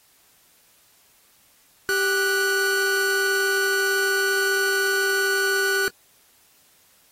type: tone pair together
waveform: 45% pulse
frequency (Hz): 392 / 1476.2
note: G4 / F#6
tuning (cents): 0 / -4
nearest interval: octave + major seventh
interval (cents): 2296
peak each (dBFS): -24 / -21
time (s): 1.89-5.88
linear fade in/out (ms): 0
effects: white hiss -58 dBFS RMS until 7.11 s + AAC 48 kbps